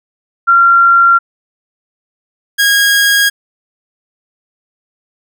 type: tone pair in turn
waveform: sine / sawtooth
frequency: 1377 / 1637.5 Hz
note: F6 / G#6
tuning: -25 / -25 cents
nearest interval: minor third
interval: 300 cents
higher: second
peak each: -4 dBFS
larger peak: neither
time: 0.47-1.19 / 2.58-3.3 s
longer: neither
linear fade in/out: 20 ms
effects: none